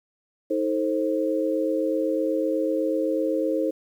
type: chord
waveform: sine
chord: A diminished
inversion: second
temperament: just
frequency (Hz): 316.8 / 440 / 528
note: Eb4 / A4 / C5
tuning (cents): +31 / 0 / +16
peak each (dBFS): -25 / -28 / -25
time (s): 0.5-3.71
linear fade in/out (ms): 10
effects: 9-bit